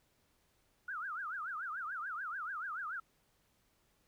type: tone with vibrato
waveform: sine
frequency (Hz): 1396.9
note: F6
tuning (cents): 0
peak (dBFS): -38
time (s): 0.88-3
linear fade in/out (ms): 5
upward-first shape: triangle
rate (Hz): 6.9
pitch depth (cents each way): 300
effects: pink hiss -74 dBFS RMS until 4.07 s